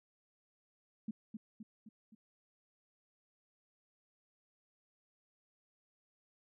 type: tone with echo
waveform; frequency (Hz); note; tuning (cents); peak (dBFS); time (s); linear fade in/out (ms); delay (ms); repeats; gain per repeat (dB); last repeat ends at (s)
sine; 218.1; A3; -15; -36; 1.08-1.11; 5; 260; 4; -5; 2.15
effects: none